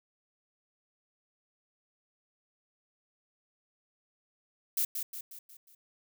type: noise with echo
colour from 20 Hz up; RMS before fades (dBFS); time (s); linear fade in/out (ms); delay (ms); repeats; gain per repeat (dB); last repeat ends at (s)
violet; -29; 4.77-4.85; 5; 180; 5; -6; 5.75
effects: none